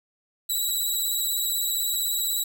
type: tone with vibrato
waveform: 5% pulse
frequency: 3910 Hz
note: B7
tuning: 18 cents flat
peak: -17 dBFS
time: 0.49-2.44 s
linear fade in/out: 10 ms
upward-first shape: sine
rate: 16 Hz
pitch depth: 35 cents each way
effects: none